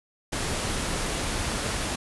pink low-pass noise, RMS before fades -29 dBFS, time 0.32-1.96 s, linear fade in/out 10 ms, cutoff 11000 Hz, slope 96 dB/octave, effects none

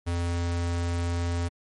square tone, 86.1 Hz, F2, 24 cents flat, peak -26 dBFS, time 0.06-1.49 s, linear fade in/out 20 ms, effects MP3 48 kbps

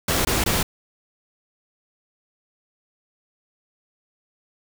pink noise bursts, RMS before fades -21 dBFS, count 3, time 0.08-0.63 s, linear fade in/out 5 ms, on 170 ms, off 20 ms, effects none

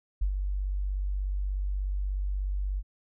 sine tone with ADSR envelope, 48.31 Hz, G1, 25 cents flat, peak -22 dBFS, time 0.21-2.83 s, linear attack 10 ms, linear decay 90 ms, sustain -5 dB, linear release 49 ms, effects none

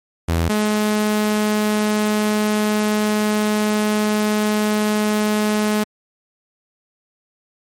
sawtooth tone pair in turn, 83.5 / 211.8 Hz, E2 / G#3, +23 / +34 cents, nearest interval octave + major third, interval 1611 cents, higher second, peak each -12 dBFS, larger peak neither, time 0.28-0.49 / 0.49-5.84 s, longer second, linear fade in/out 10 ms, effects MP3 64 kbps

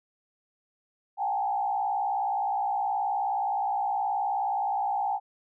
sine tone with frequency modulation, 810 Hz, G#5, 43 cents flat, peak -25 dBFS, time 1.17-5.2 s, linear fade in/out 50 ms, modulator 59.1 Hz, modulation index 1.1, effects none

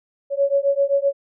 sine beating tone pair, 554.4 / 562.1 Hz, C#5 / C#5, 0 / +24 cents, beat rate 7.7 Hz, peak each -19 dBFS, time 0.3-1.13 s, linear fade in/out 50 ms, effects none

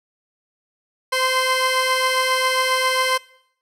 15% pulse tone pair together, 516.3 / 1040 Hz, C5 / C6, -23 / -11 cents, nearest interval octave, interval 1212 cents, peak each -14 dBFS, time 1.12-3.18 s, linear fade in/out 10 ms, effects noise-tail reverb RT60 0.7 s tail -22 dB re dry + low-pass 11000 Hz 12 dB/octave

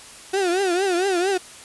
35% pulse tone with vibrato, 370 Hz, F#4, in tune, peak -17 dBFS, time 0.33-1.38 s, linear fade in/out 10 ms, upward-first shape triangle, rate 4.4 Hz, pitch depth 160 cents each way, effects white hiss -42 dBFS RMS until 1.64 s + resampled to 24000 Hz

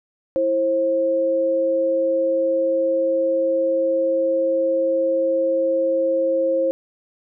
sine tone pair together, 330 / 532.8 Hz, E4 / C5, +2 / +31 cents, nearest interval minor sixth, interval 829 cents, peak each -25 / -17 dBFS, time 0.36-6.71 s, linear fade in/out 0 ms, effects none

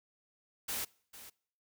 white noise with echo, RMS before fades -37 dBFS, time 0.68-0.85 s, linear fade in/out 10 ms, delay 450 ms, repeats 1, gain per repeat -14 dB, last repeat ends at 1.3 s, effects noise-tail reverb RT60 0.6 s tail -25 dB re dry

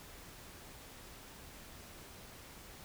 silence, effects pink hiss -53 dBFS RMS until 2.84 s

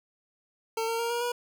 25% pulse tone with pitch steps, 450 / 458.1 / 466.4 / 474.8 / 483.4 Hz, A4 / A#4 / A#4 / A#4 / B4, +39 / -30 / +1 / +32 / -37 cents, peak -24 dBFS, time 0.77-1.32 s, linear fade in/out 5 ms, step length 110 ms, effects none

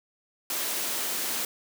white noise with high-pass filter sweep, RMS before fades -30 dBFS, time 0.5-1.45 s, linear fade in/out 2 ms, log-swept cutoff 330 to 220 Hz, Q 1.2, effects none

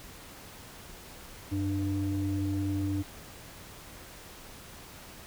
sine tone pair together, 95.12 / 297.3 Hz, F#2 / D4, +48 / +21 cents, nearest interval octave + minor sixth, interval 1973 cents, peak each -29 / -29 dBFS, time 1.51-3.03 s, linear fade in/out 20 ms, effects tanh soft clip ceiling -23 dBFS + pink hiss -48 dBFS RMS until 5.26 s

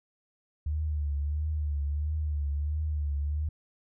sine tone with vibrato, 74.3 Hz, D2, 21 cents sharp, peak -27 dBFS, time 0.66-3.49 s, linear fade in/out 5 ms, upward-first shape triangle, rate 1.5 Hz, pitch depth 81 cents each way, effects none

